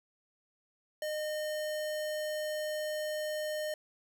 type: tone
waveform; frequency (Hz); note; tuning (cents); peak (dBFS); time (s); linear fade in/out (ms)
square; 611; D#5; -32; -34; 1.02-3.74; 2
effects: none